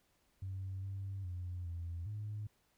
sine tone with pitch steps, 95.4 / 97.5 / 89.3 / 85.2 / 105.3 Hz, G2 / G2 / F2 / F2 / G#2, -47 / -9 / +39 / -42 / +24 cents, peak -38 dBFS, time 0.42-2.47 s, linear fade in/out 5 ms, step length 410 ms, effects tanh soft clip ceiling -35 dBFS + pink hiss -75 dBFS RMS until 2.77 s

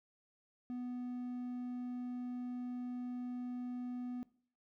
triangle tone, 247.2 Hz, B3, 2 cents sharp, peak -37 dBFS, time 0.7-4.23 s, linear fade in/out 0 ms, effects noise-tail reverb RT60 0.5 s tail -20 dB re dry

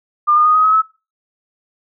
sine tone with pitch steps, 1200 / 1218.9 / 1238 / 1257.5 / 1277.2 / 1297.3 Hz, D6 / D#6 / D#6 / D#6 / D#6 / E6, +37 / -36 / -9 / +18 / +45 / -28 cents, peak -9 dBFS, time 0.27-0.822 s, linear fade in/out 20 ms, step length 92 ms, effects noise-tail reverb RT60 0.3 s tail -19 dB re dry

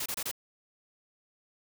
white noise bursts, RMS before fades -34 dBFS, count 4, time 0-0.314 s, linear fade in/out 5 ms, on 59 ms, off 26 ms, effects none

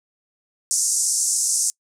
white band-pass noise, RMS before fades -21 dBFS, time 0.71-1.7 s, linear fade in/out 0 ms, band 5600 to 9600 Hz, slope 48 dB/octave, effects noise-tail reverb RT60 0.1 s tail -26 dB re dry

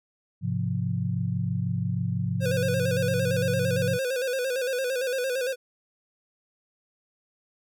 sine chord, F minor, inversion first, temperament just, 104.77 / 130.96 / 174.61 Hz, Ab2 / C3 / F3, +16 / +2 / 0 cents, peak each -29 dBFS, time 0.41-3.99 s, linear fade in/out 50 ms
square tone with vibrato, 513 Hz, C5, 34 cents flat, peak -26 dBFS, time 2.4-5.56 s, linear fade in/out 50 ms, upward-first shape square, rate 8.8 Hz, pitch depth 69 cents each way
effects none

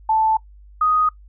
sine tone pair in turn, 879 / 1246.7 Hz, A5 / D#6, -2 / +3 cents, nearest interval tritone, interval 605 cents, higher second, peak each -14 dBFS, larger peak neither, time 0.09-0.37 / 0.81-1.09 s, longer neither, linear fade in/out 5 ms, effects noise-tail reverb RT60 0.1 s tail -20 dB re dry + added 50 Hz sine -42 dBFS peak until 1.28 s

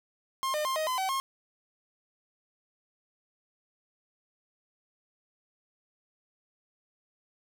45% pulse tone with pitch steps, 1063 / 606 / 1056 / 626 / 1020 / 762 / 1074 Hz, C6 / D#5 / C6 / D#5 / C6 / G5 / C6, +27 / -46 / +16 / +10 / -44 / -49 / +45 cents, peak -28 dBFS, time 0.43-1.2 s, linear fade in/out 0 ms, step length 110 ms, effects none

